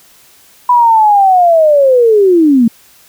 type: linear sweep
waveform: sine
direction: down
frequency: 993 to 220.1 Hz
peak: -4 dBFS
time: 0.69-2.68 s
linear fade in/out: 5 ms
effects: white hiss -44 dBFS RMS until 3.08 s